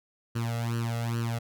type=tone with flanger; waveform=sawtooth; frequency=116.54 Hz; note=A#2; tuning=in tune; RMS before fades=-30 dBFS; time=0.35-1.39 s; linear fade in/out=10 ms; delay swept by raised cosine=0.68 to 1.52 ms; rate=2.4 Hz; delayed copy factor=+0.9; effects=none